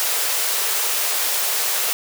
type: high-pass noise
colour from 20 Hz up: white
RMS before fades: -21 dBFS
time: 0-1.93 s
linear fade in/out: 0 ms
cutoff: 390 Hz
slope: 48 dB/octave
effects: none